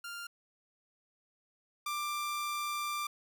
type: tone pair in turn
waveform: sawtooth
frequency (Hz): 1396.9 / 1183.4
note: F6 / D6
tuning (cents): 0 / +13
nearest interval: minor third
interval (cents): 287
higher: first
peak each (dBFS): -37 / -30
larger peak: second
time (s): 0.04-0.27 / 1.86-3.07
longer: second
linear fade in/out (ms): 5
effects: none